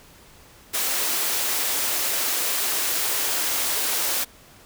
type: high-pass noise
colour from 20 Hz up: white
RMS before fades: -24 dBFS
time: 0.73-4.25 s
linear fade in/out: 20 ms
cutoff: 280 Hz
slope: 24 dB/octave
effects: pink hiss -50 dBFS RMS until 4.65 s